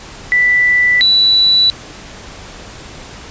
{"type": "tone pair in turn", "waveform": "sine", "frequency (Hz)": [1975.5, 3951], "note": ["B6", "B7"], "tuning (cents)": [0, 0], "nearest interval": "octave", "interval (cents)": 1200, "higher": "second", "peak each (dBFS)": [-8, -7], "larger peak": "second", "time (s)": [[0.32, 1.01], [1.01, 1.7]], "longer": "neither", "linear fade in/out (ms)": 0, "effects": ["pink hiss -33 dBFS RMS until 3.3 s", "resampled to 16000 Hz"]}